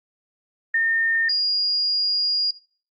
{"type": "tone pair in turn", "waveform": "sine", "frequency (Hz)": [1821, 4851], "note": ["A#6", "D#8"], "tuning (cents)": [-41, -45], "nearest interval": "octave + perfect fourth", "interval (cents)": 1696, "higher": "second", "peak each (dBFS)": [-17, -18], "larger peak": "first", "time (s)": [[0.74, 1.29], [1.29, 2.51]], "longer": "second", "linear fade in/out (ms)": 5, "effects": ["noise-tail reverb RT60 0.4 s tail -19 dB re dry", "Opus 24 kbps"]}